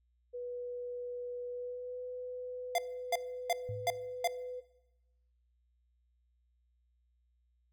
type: tone with pitch glide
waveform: sine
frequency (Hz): 490 to 499.4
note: B4 to B4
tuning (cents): -14 to +19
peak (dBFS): -38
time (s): 0.33-4.61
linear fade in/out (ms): 20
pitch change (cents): +33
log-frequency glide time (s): 1.48-2.03
type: tone bursts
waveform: square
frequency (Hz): 694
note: F5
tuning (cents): -11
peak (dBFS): -28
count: 5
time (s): 2.75-4.275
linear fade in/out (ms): 2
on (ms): 33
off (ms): 340
type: tone with exponential decay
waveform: sine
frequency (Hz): 107.3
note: A2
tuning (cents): -43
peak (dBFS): -36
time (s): 3.69-4.29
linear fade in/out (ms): 0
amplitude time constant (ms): 130
effects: noise-tail reverb RT60 1.0 s tail -19 dB re dry + added 60 Hz sine -70 dBFS peak until 7.72 s